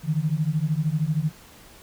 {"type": "beating tone pair", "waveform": "sine", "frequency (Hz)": [148.5, 161.5], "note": ["D3", "E3"], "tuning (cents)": [20, -35], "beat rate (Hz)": 13, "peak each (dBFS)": -24, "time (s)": [0.03, 1.32], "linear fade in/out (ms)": 50, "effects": ["pink hiss -49 dBFS RMS until 1.82 s"]}